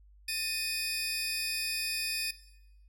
25% pulse tone cluster, 1793 / 2495 / 4701 / 5280 Hz, A6 / D#7 / D8 / E8, +32 / +4 / +1 / +2 cents, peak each -40 / -31 / -34 / -34 dBFS, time 0.28-2.31 s, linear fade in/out 5 ms, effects noise-tail reverb RT60 0.9 s tail -17 dB re dry + added 50 Hz sine -55 dBFS peak until 2.88 s

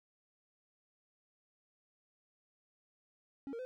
triangle tone with pitch steps, 275.6 / 462.5 / 510 Hz, C#4 / A#4 / C5, -10 / -14 / -44 cents, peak -38 dBFS, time 3.47-3.65 s, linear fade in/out 0 ms, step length 60 ms, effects none

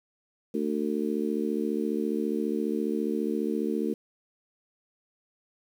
harmonic tone, 74.7 Hz, D2, 30 cents sharp, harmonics 3 / 4 / 5 / 6, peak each -30 / -31 / -32 / -33 dBFS, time 0.54-3.94 s, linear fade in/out 5 ms, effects 9-bit

